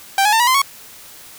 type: tone with pitch steps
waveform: sawtooth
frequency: 784 / 840.3 / 900.6 / 965.2 / 1034.5 / 1108.7 Hz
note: G5 / G#5 / A5 / B5 / C6 / C#6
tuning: 0 / +20 / +40 / -40 / -20 / 0 cents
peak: -8 dBFS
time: 0.18-0.618 s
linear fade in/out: 2 ms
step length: 73 ms
effects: white hiss -40 dBFS RMS until 1.38 s